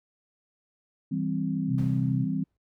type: chord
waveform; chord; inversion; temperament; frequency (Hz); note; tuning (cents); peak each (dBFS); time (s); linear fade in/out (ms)
sine; C major; first; just; 163.52 / 196.22 / 261.6; E3 / G3 / C4; -14 / +2 / 0; -30; 1.11-2.44; 10
type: tone with tremolo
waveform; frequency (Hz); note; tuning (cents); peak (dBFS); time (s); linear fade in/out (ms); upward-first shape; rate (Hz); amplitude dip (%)
sine; 130.81; C3; 0; -24; 1.67-2.27; 50; triangle; 17; 30
type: noise with exponential decay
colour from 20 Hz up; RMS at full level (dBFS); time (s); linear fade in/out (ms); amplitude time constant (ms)
brown; -36; 1.78-2.57; 2; 170
effects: high-pass 60 Hz 12 dB/octave